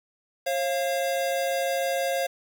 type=tone pair together; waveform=square; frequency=539.7 / 693 Hz; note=C#5 / F5; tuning=-46 / -14 cents; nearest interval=major third; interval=432 cents; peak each=-27 / -29 dBFS; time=0.46-2.27 s; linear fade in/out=10 ms; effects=8-bit